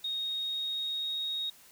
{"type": "tone with pitch glide", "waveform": "sine", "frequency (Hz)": [3729, 3755], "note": ["A#7", "A#7"], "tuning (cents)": [0, 12], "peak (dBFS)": -31, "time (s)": [0.04, 1.5], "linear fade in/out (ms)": 5, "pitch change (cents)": 12, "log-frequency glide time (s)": [0.15, 1.16], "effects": ["white hiss -57 dBFS RMS until 1.71 s"]}